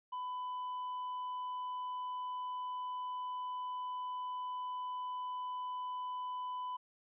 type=tone; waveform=triangle; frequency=1000 Hz; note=B5; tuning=21 cents sharp; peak=-36 dBFS; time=0.12-6.77 s; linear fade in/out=10 ms; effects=resampled to 8000 Hz + 13-bit